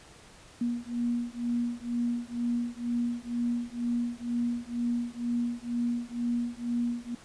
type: beating tone pair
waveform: sine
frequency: 237.8 / 239.9 Hz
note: A#3 / A#3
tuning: +35 / +50 cents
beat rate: 2.1 Hz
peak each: -31 dBFS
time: 0.61-7.15 s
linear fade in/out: 5 ms
effects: pink hiss -53 dBFS RMS until 7.24 s + resampled to 22050 Hz